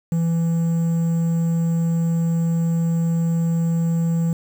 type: tone with quantisation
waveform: triangle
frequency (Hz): 166.4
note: E3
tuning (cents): +17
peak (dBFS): -15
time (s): 0.12-4.33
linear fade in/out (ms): 2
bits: 7
effects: none